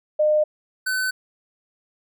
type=tone pair in turn; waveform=sine / square; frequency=608 / 1515.3 Hz; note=D#5 / F#6; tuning=-40 / +41 cents; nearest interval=octave + major third; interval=1581 cents; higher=second; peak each=-15 / -22 dBFS; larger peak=first; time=0.19-0.44 / 0.86-1.11 s; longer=neither; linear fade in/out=10 ms; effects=none